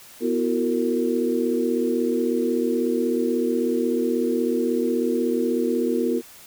sine tone cluster, 246.9 / 332.8 / 369.1 / 458.3 Hz, B3 / E4 / F#4 / A#4, 0 / +17 / -4 / -29 cents, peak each -24 / -26 / -26 / -25 dBFS, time 0.2-6.22 s, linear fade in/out 50 ms, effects white hiss -46 dBFS RMS until 6.46 s

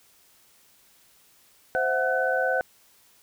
sine tone cluster, 521 / 659 / 736 / 1506 Hz, C5 / E5 / F#5 / F#6, -7 / -1 / -9 / +30 cents, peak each -26 / -30 / -28 / -26 dBFS, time 1.75-2.61 s, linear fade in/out 0 ms, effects white hiss -59 dBFS RMS until 3.22 s

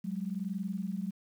sine tone pair together, 185 / 206 Hz, F#3 / G#3, 0 / -14 cents, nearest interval major second, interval 186 cents, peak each -35 / -36 dBFS, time 0.04-1.11 s, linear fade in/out 10 ms, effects 10-bit

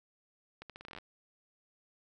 accelerating click train, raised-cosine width 0.3 ms, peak -30 dBFS, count 12, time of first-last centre 0.62-0.985 s, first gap 77 ms, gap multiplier 0.81, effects none

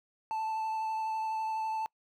triangle tone with vibrato, 880 Hz, A5, in tune, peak -29 dBFS, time 0.31-1.86 s, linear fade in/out 0 ms, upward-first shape sine, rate 12 Hz, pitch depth 12 cents each way, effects noise-tail reverb RT60 0.1 s tail -26 dB re dry

